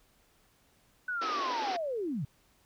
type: linear sweep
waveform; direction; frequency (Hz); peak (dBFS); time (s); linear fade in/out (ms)
sine; down; 1508 to 116.54; -31; 1.08-2.25; 5
type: band-pass noise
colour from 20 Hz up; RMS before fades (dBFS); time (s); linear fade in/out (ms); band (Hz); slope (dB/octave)
pink; -38; 1.21-1.77; 10; 250 to 5700; 96
effects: pink hiss -67 dBFS RMS until 2.65 s